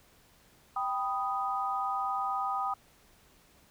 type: chord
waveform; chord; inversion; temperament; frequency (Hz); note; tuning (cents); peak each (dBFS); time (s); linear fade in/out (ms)
sine; G augmented; none; equal; 784 / 987.8 / 1244.5; G5 / B5 / D#6; 0 / 0 / 0; -33 / -37 / -32; 0.76-2.74; 5
effects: pink hiss -62 dBFS RMS until 3.7 s